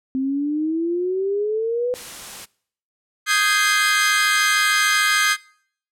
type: exponential sweep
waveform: sine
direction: up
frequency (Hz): 260 to 502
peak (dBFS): -19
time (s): 0.15-1.94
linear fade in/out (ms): 0
type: noise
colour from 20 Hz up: white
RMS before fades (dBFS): -35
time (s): 1.94-2.46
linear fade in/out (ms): 20
type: chord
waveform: sawtooth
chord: Ab major seventh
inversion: second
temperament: equal with one note detuned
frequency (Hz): 1244.5 / 1568 / 1661.2 / 2075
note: Eb6 / G6 / Ab6 / C7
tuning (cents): 0 / 0 / 0 / -15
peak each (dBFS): -18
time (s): 3.26-5.37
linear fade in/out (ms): 50
effects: noise-tail reverb RT60 0.6 s tail -24 dB re dry + low-pass 11000 Hz 12 dB/octave